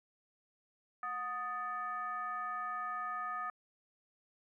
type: tone with frequency modulation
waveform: sine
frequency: 1244.5 Hz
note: D#6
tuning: in tune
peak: -36 dBFS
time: 1.03-3.5 s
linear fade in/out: 2 ms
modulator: 516 Hz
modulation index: 0.76
effects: high-pass 300 Hz 12 dB/octave + 13-bit